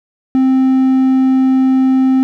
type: tone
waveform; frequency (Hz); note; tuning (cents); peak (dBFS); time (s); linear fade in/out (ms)
triangle; 262.1; C4; +3; -6; 0.35-2.23; 0
effects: none